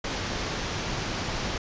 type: low-pass noise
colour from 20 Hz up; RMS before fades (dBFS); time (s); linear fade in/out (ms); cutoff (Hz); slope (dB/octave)
pink; -31; 0.04-1.58; 5; 6600; 48
effects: resampled to 16000 Hz